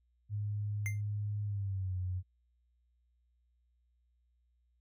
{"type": "tone with pitch glide", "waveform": "sine", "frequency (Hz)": [103.83, 91.44], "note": ["G#2", "F#2"], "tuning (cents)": [0, -20], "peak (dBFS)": -33, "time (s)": [0.29, 2.23], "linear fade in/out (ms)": 50, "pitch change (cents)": -220, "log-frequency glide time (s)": [1.44, 1.97]}
{"type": "tone with exponential decay", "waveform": "square", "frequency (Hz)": 2093, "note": "C7", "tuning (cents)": 0, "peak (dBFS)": -34, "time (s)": [0.86, 1.01], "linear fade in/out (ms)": 0, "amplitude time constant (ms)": 31}
{"effects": ["added 60 Hz sine -70 dBFS peak until 4.8 s"]}